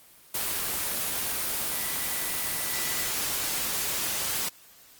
sine tone in noise, 1975.5 Hz, B6, in tune, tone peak -39 dBFS, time 1.71-3.08 s, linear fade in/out 5 ms, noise white, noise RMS -29 dBFS, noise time 0.34-4.49 s, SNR -13 dB, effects white hiss -54 dBFS RMS until 4.99 s + Opus 24 kbps

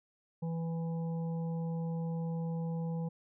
harmonic tone, 165.3 Hz, E3, 5 cents sharp, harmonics 1 / 3 / 5 / 6, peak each -33 / -44 / -50 / -59 dBFS, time 0.42-3.09 s, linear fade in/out 10 ms, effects none

